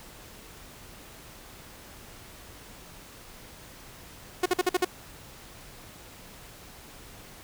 sawtooth tone bursts, 363 Hz, F#4, 33 cents flat, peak -17 dBFS, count 6, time 4.43-4.848 s, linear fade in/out 5 ms, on 28 ms, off 50 ms, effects pink hiss -48 dBFS RMS until 7.43 s

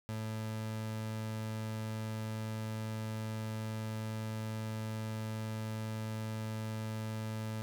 30% pulse tone, 109.7 Hz, A2, 5 cents flat, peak -34 dBFS, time 0.09-7.62 s, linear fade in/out 0 ms, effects none

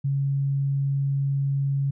sine tone, 138.59 Hz, C#3, in tune, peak -21 dBFS, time 0.04-1.91 s, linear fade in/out 10 ms, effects none

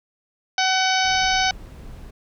harmonic tone, 754 Hz, F#5, 32 cents sharp, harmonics 1 / 2 / 3 / 4 / 5 / 6 / 7 / 8, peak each -21 / -24 / -26 / -27 / -28 / -29 / -29 / -30 dBFS, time 0.58-1.51 s, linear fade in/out 2 ms
brown noise, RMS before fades -38 dBFS, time 1.04-2.11 s, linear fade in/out 10 ms
effects none

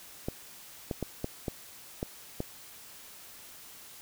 clicks, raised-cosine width 2 ms, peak -18 dBFS, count 7, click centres 0.285 / 0.912 / 1.027 / 1.244 / 1.482 / 2.029 / 2.404 s, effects white hiss -50 dBFS RMS until 4.01 s

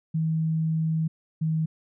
sine tone pair in turn, 160 / 158.99 Hz, D#3 / D#3, +49 / +38 cents, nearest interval unison, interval 11 cents, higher first, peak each -22 dBFS, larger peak neither, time 0.14-1.08 / 1.41-1.66 s, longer first, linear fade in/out 10 ms, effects none

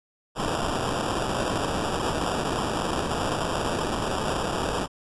blue noise with sample-and-hold, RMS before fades -27 dBFS, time 0.35-4.88 s, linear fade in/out 50 ms, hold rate 2100 Hz, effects resampled to 24000 Hz

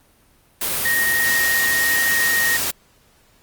sine tone in noise, 1864.7 Hz, A#6, in tune, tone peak -17 dBFS, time 0.85-2.57 s, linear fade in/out 5 ms, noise white, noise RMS -22 dBFS, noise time 0.61-2.71 s, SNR +2 dB, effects pink hiss -56 dBFS RMS until 3.42 s + Opus 32 kbps

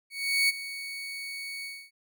30% pulse tone with ADSR envelope, 2229 Hz, C#7, 9 cents sharp, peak -18 dBFS, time 0.1-1.91 s, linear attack 390 ms, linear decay 23 ms, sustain -15 dB, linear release 270 ms, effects none

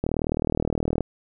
click train, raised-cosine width 2 ms, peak -10 dBFS, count 39, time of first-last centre 0.04-1.007 s, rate 39.3 Hz, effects none

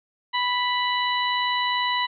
harmonic tone, 987.8 Hz, B5, in tune, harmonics 1 / 2 / 3 / 4, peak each -24 / -27 / -29 / -30 dBFS, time 0.33-2.07 s, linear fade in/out 20 ms, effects none

